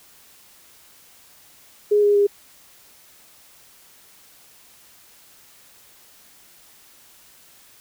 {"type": "tone with pitch steps", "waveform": "sine", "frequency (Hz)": [415.3, 410.5, 405.8], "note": ["G#4", "G#4", "G#4"], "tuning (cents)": [0, -20, -40], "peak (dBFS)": -13, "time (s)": [1.91, 2.27], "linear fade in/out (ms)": 10, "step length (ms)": 120, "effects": ["white hiss -51 dBFS RMS until 7.8 s"]}